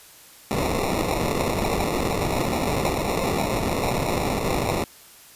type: noise with sample-and-hold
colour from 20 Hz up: white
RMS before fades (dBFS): -24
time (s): 0.51-4.84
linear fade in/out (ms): 0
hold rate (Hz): 1575
effects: white hiss -48 dBFS RMS until 5.35 s + resampled to 32000 Hz